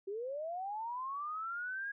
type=linear sweep; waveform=sine; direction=up; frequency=377.5 to 1655 Hz; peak=-37 dBFS; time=0.07-1.92 s; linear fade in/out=10 ms; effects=none